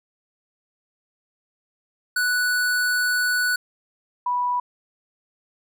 square / sine tone pair in turn, 1480 / 982.7 Hz, F#6 / B5, 0 / -9 cents, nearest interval perfect fifth, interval 709 cents, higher first, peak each -20 dBFS, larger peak neither, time 2.16-3.56 / 4.26-4.6 s, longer first, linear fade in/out 5 ms, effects none

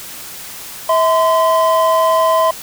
triangle tone pair together, 647.5 / 1027 Hz, E5 / C6, -31 / -33 cents, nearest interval minor sixth, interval 798 cents, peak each -11 dBFS, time 0.89-2.51 s, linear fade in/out 5 ms, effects white hiss -31 dBFS RMS until 2.62 s

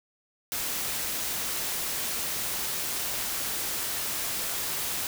white noise, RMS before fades -31 dBFS, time 0.52-5.07 s, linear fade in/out 0 ms, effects none

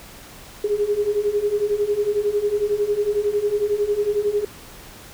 sine beating tone pair, 406.4 / 417.4 Hz, G#4 / G#4, -38 / +9 cents, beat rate 11 Hz, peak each -23 / -20 dBFS, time 0.64-4.45 s, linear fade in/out 5 ms, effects pink hiss -42 dBFS RMS until 5.13 s

